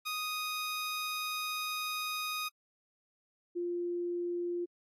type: tone pair in turn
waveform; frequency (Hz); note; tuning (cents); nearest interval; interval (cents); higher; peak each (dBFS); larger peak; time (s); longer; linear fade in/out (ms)
15% pulse / sine; 1244.5 / 349.2; D#6 / F4; 0 / 0; octave + minor seventh; 2200; first; -28 / -32; first; 0.05-2.49 / 3.55-4.66; first; 20
effects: AAC 48 kbps